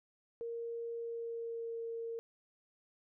sine tone with pitch glide, 465.3 to 459.7 Hz, A#4 to A#4, -3 to -24 cents, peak -38 dBFS, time 0.41-2.19 s, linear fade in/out 0 ms, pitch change -21 cents, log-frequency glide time 0.95-1.81 s, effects none

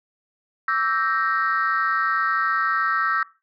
sine chord, E half-diminished seventh, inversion third, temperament equal with one note detuned, 1144.5 / 1318.5 / 1568 / 1864.7 Hz, D6 / E6 / G6 / Bb6, -45 / 0 / 0 / 0 cents, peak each -26 / -21 / -25 / -26 dBFS, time 0.68-3.23 s, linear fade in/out 2 ms, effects noise-tail reverb RT60 0.3 s tail -21 dB re dry + tanh soft clip ceiling -12 dBFS

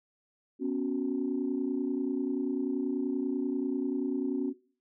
sine chord, B suspended second, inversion none, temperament equal, 246.9 / 277.2 / 370 Hz, B3 / C#4 / F#4, 0 / 0 / 0 cents, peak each -33 / -30 / -33 dBFS, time 0.59-4.54 s, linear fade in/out 50 ms, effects noise-tail reverb RT60 0.4 s tail -18 dB re dry + tanh soft clip ceiling -20 dBFS

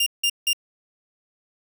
sawtooth tone bursts, 2800 Hz, F7, 4 cents sharp, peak -15 dBFS, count 3, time 0-0.532 s, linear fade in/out 5 ms, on 64 ms, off 170 ms, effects none

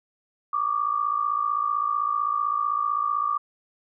sine tone pair together, 1144.3 / 1200 Hz, D6 / D6, -45 / +37 cents, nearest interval minor second, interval 82 cents, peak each -25 dBFS, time 0.53-3.38 s, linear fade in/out 5 ms, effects none

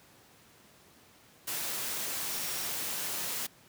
sine tone in noise, 5588 Hz, F8, in tune, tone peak -44 dBFS, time 2.3-2.67 s, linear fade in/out 10 ms, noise white, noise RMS -35 dBFS, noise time 1.47-3.47 s, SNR -12 dB, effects pink hiss -59 dBFS RMS until 3.68 s + high-pass 100 Hz 12 dB/octave

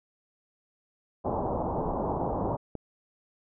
white low-pass noise, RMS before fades -30 dBFS, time 1.24-2.57 s, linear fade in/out 20 ms, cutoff 960 Hz, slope 48 dB/octave
clicks, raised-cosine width 2 ms, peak -22 dBFS, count 9, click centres 1.533 / 1.659 / 1.712 / 1.786 / 1.91 / 2.214 / 2.351 / 2.447 / 2.753 s
effects none

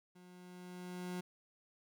30% pulse tone with level ramp, 180 Hz, F#3, 47 cents flat, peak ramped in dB -55 to -36 dBFS, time 0.15-1.21 s, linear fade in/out 10 ms, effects none

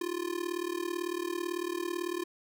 square tone with amplitude modulation, 349.2 Hz, F4, in tune, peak -29 dBFS, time 0.01-2.24 s, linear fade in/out 5 ms, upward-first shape sine, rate 38 Hz, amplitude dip 90%, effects none

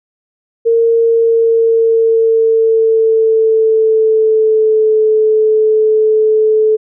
sine tone with pitch glide, 459.6 to 433.8 Hz, A#4 to A4, -25 to -25 cents, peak -7 dBFS, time 0.65-6.77 s, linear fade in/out 20 ms, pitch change -100 cents, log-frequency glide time 0.99-5 s, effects none

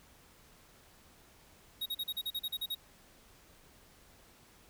square tone bursts, 3776 Hz, A#7, 22 cents sharp, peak -34 dBFS, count 11, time 1.81-2.75 s, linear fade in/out 10 ms, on 50 ms, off 39 ms, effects pink hiss -61 dBFS RMS until 4.69 s

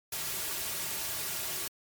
white noise with comb filter, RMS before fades -35 dBFS, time 0.12-1.68 s, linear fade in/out 5 ms, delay 3.9 ms, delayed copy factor -0.55, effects MP3 96 kbps

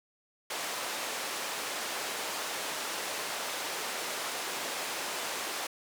pink band-pass noise, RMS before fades -36 dBFS, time 0.5-5.67 s, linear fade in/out 5 ms, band 520 to 11000 Hz, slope 12 dB/octave, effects none

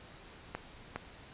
clicks, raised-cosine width 0.5 ms, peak -21 dBFS, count 2, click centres 0.55 / 0.96 s, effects pink hiss -53 dBFS RMS until 1.33 s + resampled to 8000 Hz

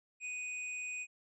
square tone with amplitude modulation, 2489 Hz, D#7, in tune, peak -38 dBFS, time 0.2-1.07 s, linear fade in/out 50 ms, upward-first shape sine, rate 275 Hz, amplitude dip 25%, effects resampled to 24000 Hz

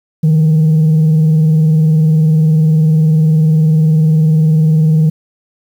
sine tone with vibrato, 157.2 Hz, D#3, 18 cents sharp, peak -4 dBFS, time 0.23-5.1 s, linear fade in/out 10 ms, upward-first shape sine, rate 20 Hz, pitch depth 64 cents each way, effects tanh soft clip ceiling -5 dBFS + 7-bit

